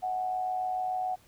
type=tone with amplitude modulation; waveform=sine; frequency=740 Hz; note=F#5; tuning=in tune; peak=-26 dBFS; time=0.02-1.16 s; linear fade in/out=20 ms; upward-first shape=sine; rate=107 Hz; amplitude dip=50%; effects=pink hiss -61 dBFS RMS until 1.27 s